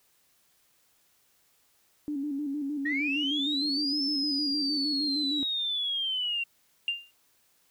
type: tone with vibrato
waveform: sine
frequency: 286.3 Hz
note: D4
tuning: 44 cents flat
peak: -29 dBFS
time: 2.08-5.43 s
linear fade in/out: 0 ms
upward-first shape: square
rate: 6.5 Hz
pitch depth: 62 cents each way
type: linear two-way sweep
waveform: sine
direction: up then down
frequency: 1829 to 5310 to 2738 Hz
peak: -27 dBFS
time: 2.85-6.44 s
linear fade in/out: 10 ms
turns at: 4.03 s
type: tone with exponential decay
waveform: sine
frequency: 2794 Hz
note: F7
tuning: in tune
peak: -22 dBFS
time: 6.88-7.11 s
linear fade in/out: 1 ms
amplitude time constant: 49 ms
effects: tanh soft clip ceiling -18 dBFS + white hiss -67 dBFS RMS until 7.7 s